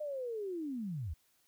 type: linear sweep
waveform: sine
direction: down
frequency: 613 to 65.41 Hz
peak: -36 dBFS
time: 0-1.14 s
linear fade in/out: 10 ms
effects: white hiss -72 dBFS RMS until 1.47 s